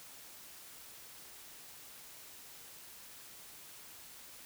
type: silence
effects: white hiss -53 dBFS RMS until 4.45 s